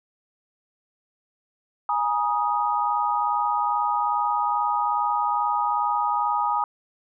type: chord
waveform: sine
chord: Ab suspended second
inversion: none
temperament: equal with one note detuned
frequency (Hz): 830.6 / 953 / 1244.5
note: Ab5 / Bb5 / Eb6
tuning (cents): 0 / +38 / 0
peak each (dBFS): -25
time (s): 1.89-6.64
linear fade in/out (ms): 2
effects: none